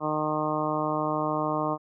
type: harmonic tone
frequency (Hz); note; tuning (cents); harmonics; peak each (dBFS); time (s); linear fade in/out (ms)
153.2; D#3; -27; 1 / 2 / 3 / 4 / 5 / 6 / 7 / 8; -35 / -31 / -35 / -31 / -34 / -35 / -31 / -36; 0-1.78; 50
effects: none